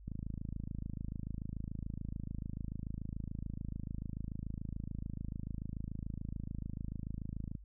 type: click train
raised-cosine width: 5 ms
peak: -28 dBFS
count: 202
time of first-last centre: 0.08-7.552 s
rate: 26.9 Hz
effects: added 50 Hz sine -51 dBFS peak until 7.64 s